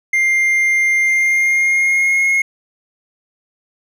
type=tone with pitch glide; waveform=triangle; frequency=2100 to 2158 Hz; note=C7 to C#7; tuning=+6 to -47 cents; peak=-10 dBFS; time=0.13-2.42 s; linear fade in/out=5 ms; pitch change=+47 cents; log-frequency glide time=1.03-2.27 s; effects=none